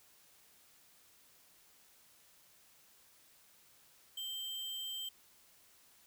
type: tone with sample-and-hold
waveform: sine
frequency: 3136 Hz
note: G7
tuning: in tune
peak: -39 dBFS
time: 4.17-5.09 s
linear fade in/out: 5 ms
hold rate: 11025 Hz
effects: white hiss -65 dBFS RMS until 6.06 s